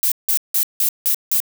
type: noise bursts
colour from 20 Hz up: violet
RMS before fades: -17 dBFS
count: 6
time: 0.03-1.402 s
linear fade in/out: 0 ms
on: 87 ms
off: 170 ms
effects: none